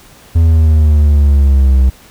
triangle exponential sweep, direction down, 83 to 64.2 Hz, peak -3 dBFS, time 0.35-1.9 s, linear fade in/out 10 ms, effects pink hiss -41 dBFS RMS until 2.1 s

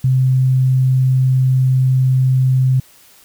sine tone, 130 Hz, C3, 11 cents flat, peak -10 dBFS, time 0.04-2.8 s, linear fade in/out 5 ms, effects white hiss -47 dBFS RMS until 3.24 s

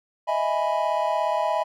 triangle chord, E major seventh, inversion third, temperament equal, 622.3 / 659.3 / 830.6 / 987.8 Hz, D#5 / E5 / G#5 / B5, 0 / 0 / 0 / 0 cents, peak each -25 dBFS, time 0.27-1.64 s, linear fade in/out 20 ms, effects none

